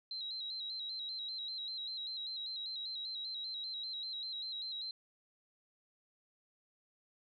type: tone with vibrato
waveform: sine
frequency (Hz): 3979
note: B7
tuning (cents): +12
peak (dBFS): -39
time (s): 0.11-4.91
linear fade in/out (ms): 2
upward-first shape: square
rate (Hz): 5.1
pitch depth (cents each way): 56
effects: none